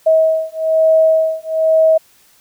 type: beating tone pair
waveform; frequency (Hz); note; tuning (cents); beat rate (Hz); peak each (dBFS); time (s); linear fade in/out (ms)
sine; 639 / 640.1; D#5 / D#5; +46 / +49; 1.1; -13 / -13; 0.06-1.98; 10
effects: white hiss -51 dBFS RMS until 2.4 s